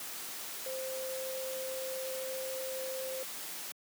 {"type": "tone in noise", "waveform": "sine", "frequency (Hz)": 523.3, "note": "C5", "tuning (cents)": 0, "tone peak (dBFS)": -37, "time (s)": [0.66, 3.23], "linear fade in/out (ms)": 2, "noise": "white", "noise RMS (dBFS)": -42, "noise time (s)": [0, 3.72], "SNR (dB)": 2, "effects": ["high-pass 200 Hz 12 dB/octave"]}